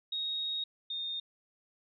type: tone pair in turn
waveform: sine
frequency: 3755 / 3665 Hz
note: A#7 / A#7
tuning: +12 / -30 cents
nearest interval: unison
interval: 42 cents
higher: first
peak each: -32 / -34 dBFS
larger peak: first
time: 0.12-0.64 / 0.9-1.2 s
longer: first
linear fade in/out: 5 ms
effects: none